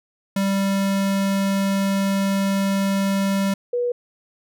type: tone pair in turn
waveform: square / sine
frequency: 196 / 485.7 Hz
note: G3 / B4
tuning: 0 / -29 cents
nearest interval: octave + major third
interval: 1571 cents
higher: second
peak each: -19 dBFS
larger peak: neither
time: 0.36-3.54 / 3.73-3.92 s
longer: first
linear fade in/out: 5 ms
effects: none